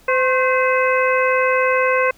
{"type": "harmonic tone with a mistuned harmonic", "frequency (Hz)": 513, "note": "C5", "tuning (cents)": -34, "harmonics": [1, 2, 3, 4, 5], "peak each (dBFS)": [-17, -20, -22, -23, -24], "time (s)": [0.08, 2.11], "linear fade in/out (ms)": 5, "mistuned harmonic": 2, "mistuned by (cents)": 70, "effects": ["pink hiss -51 dBFS RMS until 2.17 s"]}